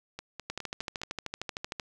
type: two click trains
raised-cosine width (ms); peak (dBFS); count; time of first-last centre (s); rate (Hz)
0.2; -21 / -17; 5 / 18; 0.19-1.016 / 0.5-1.798; 4.84 / 13.1
effects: none